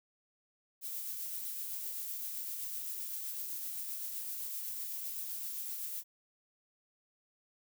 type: noise with tremolo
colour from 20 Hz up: violet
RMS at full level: -39 dBFS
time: 0.81-6.04 s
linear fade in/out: 50 ms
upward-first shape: triangle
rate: 7.8 Hz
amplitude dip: 30%
effects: none